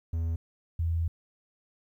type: tone pair in turn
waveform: triangle / sine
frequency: 82.41 / 83.13 Hz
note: E2 / E2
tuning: 0 / +15 cents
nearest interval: unison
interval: 15 cents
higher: second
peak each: -25 dBFS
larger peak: neither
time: 0.13-0.36 / 0.79-1.08 s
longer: second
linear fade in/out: 5 ms
effects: 11-bit